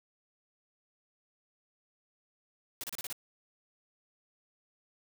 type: noise bursts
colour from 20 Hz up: white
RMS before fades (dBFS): -39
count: 6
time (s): 2.81-3.126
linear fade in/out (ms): 0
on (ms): 26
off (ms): 32
effects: none